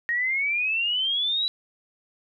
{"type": "exponential sweep", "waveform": "sine", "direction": "up", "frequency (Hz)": [1860, 3954], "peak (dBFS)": -22, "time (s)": [0.09, 1.48], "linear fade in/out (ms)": 0, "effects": []}